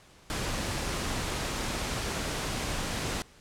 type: noise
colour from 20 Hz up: pink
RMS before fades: -32 dBFS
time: 0.3-3.22 s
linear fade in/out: 0 ms
effects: pink hiss -56 dBFS RMS until 3.4 s + low-pass 9000 Hz 12 dB/octave